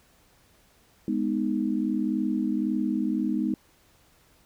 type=chord; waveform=sine; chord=G# minor; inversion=none; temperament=just; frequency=207.7 / 249.2 / 311.5 Hz; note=G#3 / B3 / D#4; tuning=0 / +16 / +2 cents; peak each=-28 dBFS; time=1.08-3.54 s; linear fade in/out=2 ms; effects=pink hiss -61 dBFS RMS until 4.45 s